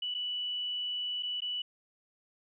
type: tone with dropouts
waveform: sine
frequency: 2960 Hz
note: F#7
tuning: in tune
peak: -32 dBFS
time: 0.02-1.62 s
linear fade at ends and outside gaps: 5 ms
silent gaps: 0.142-0.147 / 1.226-1.231 / 1.405-1.419 s
effects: none